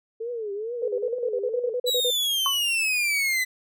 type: tone with vibrato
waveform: sine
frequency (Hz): 440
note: A4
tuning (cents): 0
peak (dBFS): -28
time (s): 0.2-1.74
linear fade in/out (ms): 10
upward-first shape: triangle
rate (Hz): 2.3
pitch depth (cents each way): 200
type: tone bursts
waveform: sine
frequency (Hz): 493.9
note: B4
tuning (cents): 0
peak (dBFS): -23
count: 13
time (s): 0.82-2.105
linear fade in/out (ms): 5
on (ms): 61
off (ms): 41
type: exponential sweep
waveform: 40% pulse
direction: down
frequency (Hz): 3962 to 2000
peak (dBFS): -21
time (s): 1.86-3.45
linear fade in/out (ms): 20
type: tone with exponential decay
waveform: sine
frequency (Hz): 1100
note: C#6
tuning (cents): -14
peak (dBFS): -20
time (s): 2.46-2.61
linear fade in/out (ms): 1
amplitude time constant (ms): 32
effects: none